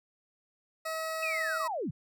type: tone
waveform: 20% pulse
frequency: 641 Hz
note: E5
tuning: 49 cents flat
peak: -28 dBFS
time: 0.85-1.68 s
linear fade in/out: 10 ms
type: linear sweep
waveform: sine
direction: down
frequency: 2637 to 102.7 Hz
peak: -31 dBFS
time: 1.22-1.91 s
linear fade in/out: 10 ms
effects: none